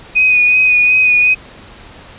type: tone with vibrato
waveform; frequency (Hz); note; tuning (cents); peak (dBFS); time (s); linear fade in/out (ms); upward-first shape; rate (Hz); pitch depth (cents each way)
sine; 2489; D#7; 0; -7; 0.15-1.35; 20; sine; 2.7; 24
effects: pink hiss -37 dBFS RMS until 2.18 s + resampled to 8000 Hz